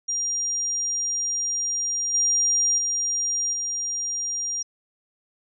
sine tone with level steps, 5700 Hz, F8, 34 cents sharp, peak -23 / -18 / -22 / -25 dBFS, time 0.08-4.63 s, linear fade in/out 10 ms, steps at 2.14 / 2.78 / 3.53 s, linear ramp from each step 2 ms, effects none

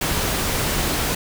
pink noise, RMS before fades -22 dBFS, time 0.01-1.15 s, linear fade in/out 5 ms, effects none

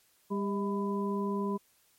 harmonic tone with a mistuned harmonic, 200 Hz, G3, 35 cents sharp, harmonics 1 / 2 / 3 / 5, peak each -31 / -34 / -47 / -37 dBFS, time 0.3-1.58 s, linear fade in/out 20 ms, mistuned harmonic 3, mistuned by +92 cents, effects white hiss -67 dBFS RMS until 1.98 s + MP3 64 kbps

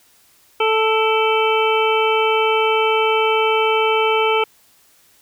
harmonic tone with a mistuned harmonic, 440 Hz, A4, in tune, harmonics 1 / 2 / 3 / 5 / 6 / 7, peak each -17 / -20 / -22 / -24 / -25 / -25 dBFS, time 0.6-4.44 s, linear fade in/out 5 ms, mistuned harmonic 5, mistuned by +72 cents, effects white hiss -54 dBFS RMS until 5.21 s

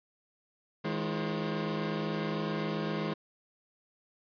25% pulse tone cluster, 159.9 / 208.1 / 347.3 / 534 Hz, D#3 / G#3 / F4 / C5, +48 / +4 / -10 / +35 cents, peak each -31 / -31 / -39 / -37 dBFS, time 0.84-3.14 s, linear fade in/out 10 ms, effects resampled to 11025 Hz

